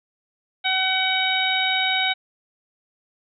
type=harmonic tone; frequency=755 Hz; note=F#5; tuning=35 cents sharp; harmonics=1 / 2 / 3 / 4 / 5; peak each=-26 / -27 / -24 / -27 / -24 dBFS; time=0.64-2.14 s; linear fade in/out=20 ms; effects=none